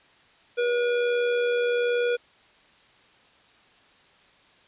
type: tone with amplitude modulation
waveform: square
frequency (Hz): 482.5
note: B4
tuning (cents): -40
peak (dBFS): -21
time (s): 0.57-2.17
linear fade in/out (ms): 20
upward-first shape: sine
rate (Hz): 81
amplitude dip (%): 30
effects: white hiss -57 dBFS RMS until 4.67 s + resampled to 8000 Hz